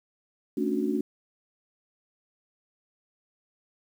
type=chord; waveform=sine; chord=D major seventh; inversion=second; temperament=just; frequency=220.2 / 275.3 / 293.7 / 367.1 Hz; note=A3 / C#4 / D4 / F#4; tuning=+2 / -12 / 0 / -14 cents; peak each=-30 dBFS; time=0.57-1.01 s; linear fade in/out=5 ms; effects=9-bit